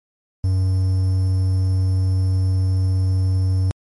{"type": "tone with quantisation", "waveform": "triangle", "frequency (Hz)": 93.8, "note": "F#2", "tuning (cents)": 24, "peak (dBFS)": -13, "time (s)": [0.44, 3.71], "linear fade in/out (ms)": 0, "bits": 7, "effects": ["MP3 48 kbps"]}